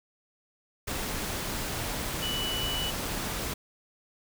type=tone in noise; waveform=sine; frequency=2960 Hz; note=F#7; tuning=in tune; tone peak=-31 dBFS; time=2.22-2.91 s; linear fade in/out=10 ms; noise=pink; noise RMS=-33 dBFS; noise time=0.87-3.54 s; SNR=-1 dB; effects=none